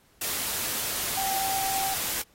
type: tone in noise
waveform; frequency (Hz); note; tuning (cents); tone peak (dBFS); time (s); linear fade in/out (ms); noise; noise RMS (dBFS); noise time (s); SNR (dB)
sine; 774; G5; -22; -29; 1.17-1.94; 5; white; -30; 0.21-2.22; -2
effects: pink hiss -62 dBFS RMS until 2.34 s + AAC 48 kbps